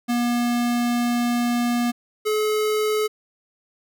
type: tone pair in turn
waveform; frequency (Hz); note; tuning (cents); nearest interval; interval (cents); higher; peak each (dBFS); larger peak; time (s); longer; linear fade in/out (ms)
square; 240.1 / 427.8; B3 / A4; -49 / -49; minor seventh; 1000; second; -20; neither; 0.08-1.92 / 2.25-3.08; first; 20
effects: none